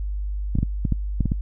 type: clicks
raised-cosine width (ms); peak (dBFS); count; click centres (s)
5; -9; 8; 0.554 / 0.587 / 0.63 / 0.852 / 0.923 / 1.207 / 1.257 / 1.319
effects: noise-tail reverb RT60 0.1 s tail -26 dB re dry + added 50 Hz sine -24 dBFS peak until 1.41 s